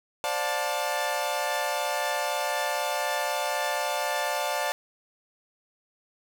sawtooth chord, D minor seventh, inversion third, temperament equal with one note detuned, 523.3 / 587.3 / 715.6 / 880 Hz, C5 / D5 / F5 / A5, 0 / 0 / +42 / 0 cents, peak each -32 / -27 / -28 / -27 dBFS, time 0.24-4.72 s, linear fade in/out 0 ms, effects none

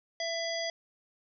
harmonic tone with a mistuned harmonic, 666 Hz, E5, 18 cents sharp, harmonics 1 / 3 / 5 / 7 / 9, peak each -34 / -38 / -40 / -38 / -44 dBFS, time 0.2-0.7 s, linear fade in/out 2 ms, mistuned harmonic 7, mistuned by +67 cents, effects none

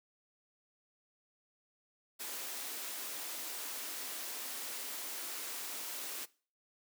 white high-pass noise, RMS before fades -42 dBFS, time 2.19-6.26 s, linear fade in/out 20 ms, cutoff 240 Hz, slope 48 dB/octave, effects noise-tail reverb RT60 0.4 s tail -21 dB re dry

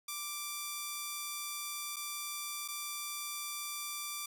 5% pulse tone with dropouts, 1174.7 Hz, D6, in tune, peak -26 dBFS, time 0.08-4.26 s, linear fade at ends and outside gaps 5 ms, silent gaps 1.961-1.965 / 2.679-2.684 s, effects none

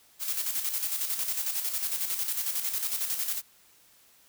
blue noise with tremolo, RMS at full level -29 dBFS, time 0.19-3.42 s, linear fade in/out 50 ms, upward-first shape square, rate 11 Hz, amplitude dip 50%, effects white hiss -60 dBFS RMS until 4.28 s

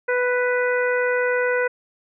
harmonic tone, 494.8 Hz, B4, 3 cents sharp, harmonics 1 / 2 / 3 / 4 / 5, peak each -20 / -30 / -24 / -28 / -35 dBFS, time 0.08-1.68 s, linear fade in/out 10 ms, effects none

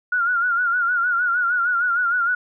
sine tone with vibrato, 1427 Hz, F6, 37 cents sharp, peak -17 dBFS, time 0.12-2.35 s, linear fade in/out 5 ms, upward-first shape sine, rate 6.5 Hz, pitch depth 72 cents each way, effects none

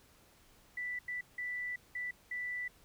sine tone bursts at uneven times, 1975.5 Hz, B6, in tune, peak -36 dBFS, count 5, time 0.77-0.99 / 1.08-1.21 / 1.38-1.76 / 1.95-2.11 / 2.31-2.68 s, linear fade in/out 5 ms, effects pink hiss -64 dBFS RMS until 2.84 s

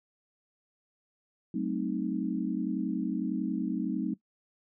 sine chord, F# diminished seventh, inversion none, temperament equal with one note detuned, 189.1 / 220 / 261.6 / 311.1 Hz, F#3 / A3 / C4 / Eb4, +38 / 0 / 0 / 0 cents, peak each -34 dBFS, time 1.54-4.14 s, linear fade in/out 5 ms, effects noise-tail reverb RT60 0.1 s tail -19 dB re dry

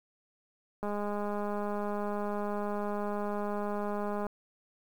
click train, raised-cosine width 1 ms, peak -22 dBFS, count 709, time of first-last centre 0.83-4.267 s, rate 206 Hz, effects 9-bit

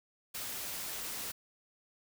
white noise, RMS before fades -40 dBFS, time 0.34-1.32 s, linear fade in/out 10 ms, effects none

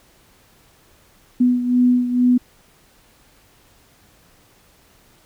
sine beating tone pair, 247 / 249.2 Hz, B3 / B3, 0 / +16 cents, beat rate 2.2 Hz, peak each -14 / -20 dBFS, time 1.4-2.38 s, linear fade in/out 10 ms, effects pink hiss -54 dBFS RMS until 5.25 s

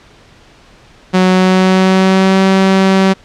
sawtooth tone with pitch glide, 185 to 191.52 Hz, F#3 to G3, 0 to -40 cents, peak -3 dBFS, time 1.13-3.14 s, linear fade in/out 20 ms, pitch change +60 cents, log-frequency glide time 1.3-2.41 s, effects pink hiss -43 dBFS RMS until 3.24 s + low-pass 5000 Hz 12 dB/octave

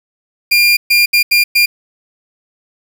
30% pulse tone bursts at uneven times, 2400 Hz, D7, 37 cents sharp, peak -5 dBFS, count 5, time 0.51-0.77 / 0.9-1.06 / 1.13-1.23 / 1.31-1.44 / 1.55-1.66 s, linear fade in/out 10 ms, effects 7-bit

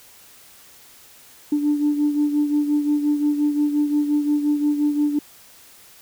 sine beating tone pair, 293.7 / 299.4 Hz, D4 / D4, 0 / +33 cents, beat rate 5.7 Hz, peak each -17 / -24 dBFS, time 1.52-5.19 s, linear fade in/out 5 ms, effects tanh soft clip ceiling -11 dBFS + white hiss -48 dBFS RMS until 6.01 s

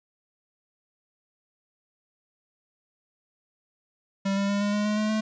square tone with pitch steps, 196 / 198.85 / 201.7 / 204.7 / 207.7 / 210.7 / 213.7 / 216.8 Hz, G3 / G3 / G3 / G#3 / G#3 / G#3 / G#3 / A3, 0 / +25 / +50 / -25 / 0 / +25 / +50 / -25 cents, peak -24 dBFS, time 4.25-5.21 s, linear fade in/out 10 ms, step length 120 ms, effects resampled to 16000 Hz + 10-bit

